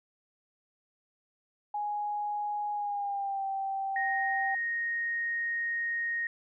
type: tone with pitch glide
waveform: sine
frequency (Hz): 830.6 to 779.5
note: G#5 to G5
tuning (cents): 0 to -10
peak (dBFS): -30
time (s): 1.74-4.55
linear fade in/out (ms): 5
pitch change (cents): -110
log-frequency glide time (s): 2.73-3.45
type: tone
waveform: sine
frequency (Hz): 1864.7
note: A#6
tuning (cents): 0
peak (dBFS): -29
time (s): 3.96-6.27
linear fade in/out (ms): 2
effects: none